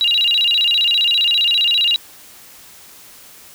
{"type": "tone with vibrato", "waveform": "sine", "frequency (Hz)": 3315, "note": "G#7", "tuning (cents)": -4, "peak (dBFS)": -12, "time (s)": [0.01, 1.96], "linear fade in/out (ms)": 0, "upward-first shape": "square", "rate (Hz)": 15, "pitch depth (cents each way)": 280, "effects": ["white hiss -42 dBFS RMS until 3.54 s"]}